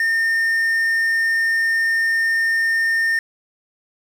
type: tone with quantisation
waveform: triangle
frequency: 1818 Hz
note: A#6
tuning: 44 cents flat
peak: -14 dBFS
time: 0-3.19 s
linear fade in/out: 2 ms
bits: 7
effects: none